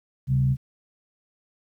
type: tone with frequency modulation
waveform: sine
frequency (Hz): 132.7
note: C3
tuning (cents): +25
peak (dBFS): -18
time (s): 0.27-0.57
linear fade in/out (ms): 50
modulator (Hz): 59.6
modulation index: 0.47
effects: 10-bit